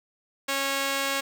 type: tone pair together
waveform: 5% pulse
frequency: 274.5 / 549 Hz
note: C#4 / C#5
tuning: -17 / -17 cents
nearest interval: octave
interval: 1200 cents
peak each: -18 / -19 dBFS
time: 0.48-1.21 s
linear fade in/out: 10 ms
effects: none